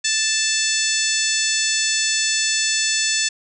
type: harmonic tone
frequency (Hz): 880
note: A5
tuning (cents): 0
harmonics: 2 / 3 / 4 / 5 / 6 / 7 / 8 / 9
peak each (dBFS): -26 / -26 / -26 / -26 / -26 / -26 / -26 / -26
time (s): 0.04-3.29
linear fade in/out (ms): 10
effects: none

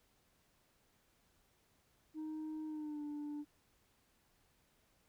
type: tone with pitch glide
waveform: sine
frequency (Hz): 311 to 294.7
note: D#4 to D4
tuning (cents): -1 to +6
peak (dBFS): -38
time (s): 2.14-3.45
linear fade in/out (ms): 50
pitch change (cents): -93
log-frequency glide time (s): 2.66-3.03
effects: tanh soft clip ceiling -40 dBFS + pink hiss -74 dBFS RMS until 5.08 s

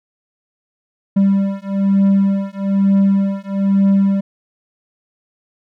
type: beating tone pair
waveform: triangle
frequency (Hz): 196 / 197.1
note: G3 / G3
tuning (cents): 0 / +10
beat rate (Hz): 1.1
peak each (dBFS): -13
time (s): 1.16-4.21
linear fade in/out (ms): 10
effects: none

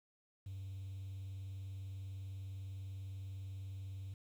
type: tone with vibrato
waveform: triangle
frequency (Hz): 96.1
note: G2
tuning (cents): -34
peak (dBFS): -40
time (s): 0.46-4.14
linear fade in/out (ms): 5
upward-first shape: sine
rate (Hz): 20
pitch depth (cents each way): 85
effects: tanh soft clip ceiling -39 dBFS + 11-bit

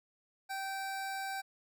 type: tone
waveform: 25% pulse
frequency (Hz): 777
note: G5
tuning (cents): -16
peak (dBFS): -33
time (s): 0.49-1.42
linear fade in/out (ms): 20
effects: none

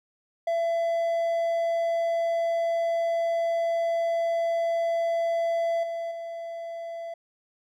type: tone with level steps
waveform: triangle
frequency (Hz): 671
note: E5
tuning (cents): +31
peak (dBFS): -21 / -27 / -31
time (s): 0.47-7.14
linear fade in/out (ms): 5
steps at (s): 5.83 / 6.11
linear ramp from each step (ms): 5
effects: none

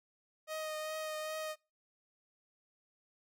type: tone with vibrato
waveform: sawtooth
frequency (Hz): 622.3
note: D#5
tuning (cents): 0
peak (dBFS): -34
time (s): 0.47-1.56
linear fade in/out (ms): 50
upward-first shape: triangle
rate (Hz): 2.5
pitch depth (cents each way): 19
effects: noise-tail reverb RT60 0.3 s tail -26 dB re dry

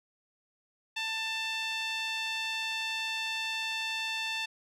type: tone with band-pass filter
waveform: sawtooth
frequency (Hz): 889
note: A5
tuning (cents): +18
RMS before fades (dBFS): -34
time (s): 0.96-4.46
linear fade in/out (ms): 10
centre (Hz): 3100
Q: 2.3
effects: none

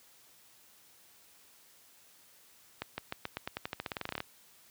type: accelerating click train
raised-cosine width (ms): 0.3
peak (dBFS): -19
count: 20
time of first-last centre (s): 2.82-4.204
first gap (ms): 160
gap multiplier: 0.9
effects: white hiss -61 dBFS RMS until 4.7 s + high-pass 60 Hz 12 dB/octave

